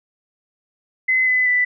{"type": "tone with pitch steps", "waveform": "sine", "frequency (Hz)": [2039, 2012, 1985.5], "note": ["C7", "B6", "B6"], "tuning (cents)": [-45, 32, 9], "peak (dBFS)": -14, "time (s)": [1.08, 1.65], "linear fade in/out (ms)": 10, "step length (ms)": 190, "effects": []}